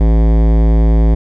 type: tone with hard clipping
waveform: sine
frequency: 55 Hz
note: A1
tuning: in tune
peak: -9 dBFS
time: 0-1.15 s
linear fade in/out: 10 ms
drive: 18 dB
effects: none